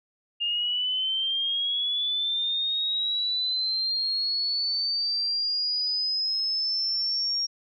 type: linear sweep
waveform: sine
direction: up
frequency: 2815 to 5588 Hz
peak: -24 dBFS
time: 0.4-7.47 s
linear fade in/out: 20 ms
effects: none